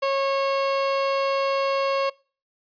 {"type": "tone", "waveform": "30% pulse", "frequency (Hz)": 547, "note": "C#5", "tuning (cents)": -23, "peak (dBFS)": -18, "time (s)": [0.02, 2.1], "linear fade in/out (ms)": 10, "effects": ["noise-tail reverb RT60 0.4 s tail -25 dB re dry", "resampled to 11025 Hz"]}